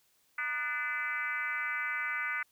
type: tone with frequency modulation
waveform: sine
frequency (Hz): 1760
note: A6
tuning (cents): 0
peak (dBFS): -31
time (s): 0.38-2.43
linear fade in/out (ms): 5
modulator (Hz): 274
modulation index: 1.9
effects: white hiss -70 dBFS RMS until 2.51 s